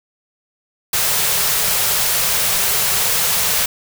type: band-stop noise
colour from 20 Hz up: white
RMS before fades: -17 dBFS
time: 0.93-3.66 s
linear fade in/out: 5 ms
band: 210 to 380 Hz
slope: 96 dB/octave
effects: none